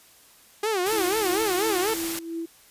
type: tone with vibrato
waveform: sawtooth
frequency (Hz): 399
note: G4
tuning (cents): +31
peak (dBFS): -19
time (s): 0.63-1.94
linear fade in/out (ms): 5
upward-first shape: sine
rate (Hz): 4.1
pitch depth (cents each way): 200
type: noise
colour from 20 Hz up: white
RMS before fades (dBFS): -31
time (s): 0.86-2.19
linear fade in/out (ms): 2
type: tone with tremolo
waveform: sine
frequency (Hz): 331.6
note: E4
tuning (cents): +10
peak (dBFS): -27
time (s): 0.92-2.46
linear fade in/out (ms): 10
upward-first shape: triangle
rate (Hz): 2.9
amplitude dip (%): 70
effects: white hiss -54 dBFS RMS until 2.7 s + resampled to 32000 Hz